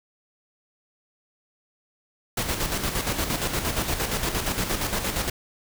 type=noise with tremolo; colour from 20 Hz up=pink; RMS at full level=-25 dBFS; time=2.37-5.3 s; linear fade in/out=5 ms; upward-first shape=square; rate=8.6 Hz; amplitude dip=50%; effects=none